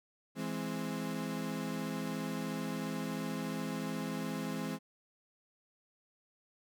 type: chord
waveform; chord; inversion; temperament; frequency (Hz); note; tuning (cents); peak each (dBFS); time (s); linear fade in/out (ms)
35% pulse; E augmented; none; equal; 164.81 / 207.7 / 261.6; E3 / G#3 / B#3; 0 / 0 / 0; -39 / -38 / -38; 0.35-4.79; 50
effects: none